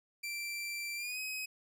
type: tone with pitch glide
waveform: sawtooth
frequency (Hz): 2349 to 2532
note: D7 to D#7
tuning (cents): 0 to +30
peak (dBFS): -34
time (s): 0.23-1.46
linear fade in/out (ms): 10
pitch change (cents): +130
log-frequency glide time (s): 0.96-1.19
effects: none